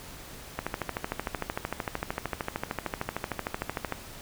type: click train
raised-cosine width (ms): 0.5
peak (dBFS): -14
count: 45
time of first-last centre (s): 0.59-3.923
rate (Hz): 13.2
effects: pink hiss -45 dBFS RMS until 4.21 s